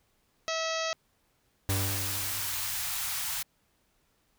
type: harmonic tone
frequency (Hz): 648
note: E5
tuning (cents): -30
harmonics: 1 / 2 / 3 / 4 / 5 / 6 / 7 / 8 / 9 / 10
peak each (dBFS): -33 / -36 / -38 / -39 / -40 / -41 / -41 / -42 / -43 / -43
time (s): 0.48-0.93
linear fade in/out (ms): 0
type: tone with exponential decay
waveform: 45% pulse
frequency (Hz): 97.8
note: G2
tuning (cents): -4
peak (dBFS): -26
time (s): 1.69-3.03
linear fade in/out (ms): 0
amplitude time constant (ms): 290
type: band-stop noise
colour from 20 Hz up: white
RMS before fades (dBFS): -33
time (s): 1.69-3.43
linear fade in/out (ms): 10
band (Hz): 130 to 790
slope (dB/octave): 24
effects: pink hiss -71 dBFS RMS until 4.38 s